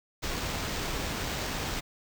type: noise with sample-and-hold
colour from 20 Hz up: pink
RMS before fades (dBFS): -33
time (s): 0.22-1.81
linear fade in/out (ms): 20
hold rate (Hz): 11025
effects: none